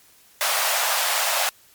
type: high-pass noise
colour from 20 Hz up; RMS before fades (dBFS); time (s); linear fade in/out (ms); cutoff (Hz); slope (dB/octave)
pink; -22; 0.41-1.49; 0; 590; 48
effects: white hiss -54 dBFS RMS until 1.74 s + MP3 96 kbps